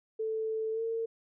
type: tone with pitch glide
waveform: sine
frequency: 440.8 to 454.2 Hz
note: A4 to A#4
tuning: +3 to -45 cents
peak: -30 dBFS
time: 0.19-1.06 s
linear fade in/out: 10 ms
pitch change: +52 cents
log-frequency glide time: 0.72-0.82 s
effects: none